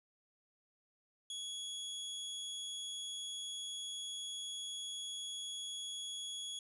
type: tone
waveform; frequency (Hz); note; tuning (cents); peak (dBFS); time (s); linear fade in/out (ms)
sawtooth; 3352; G#7; +15; -38; 1.3-6.59; 2
effects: resampled to 24000 Hz